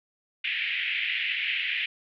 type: band-pass noise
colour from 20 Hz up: white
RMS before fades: -29 dBFS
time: 0.44-1.86 s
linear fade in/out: 5 ms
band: 1900 to 3000 Hz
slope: 48 dB/octave
effects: none